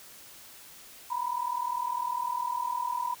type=tone pair together; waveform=sine; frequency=955.1 / 995 Hz; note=A#5 / B5; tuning=+42 / +13 cents; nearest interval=minor second; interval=71 cents; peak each=-32 / -31 dBFS; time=1.1-3.15 s; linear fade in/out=10 ms; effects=white hiss -50 dBFS RMS until 3.2 s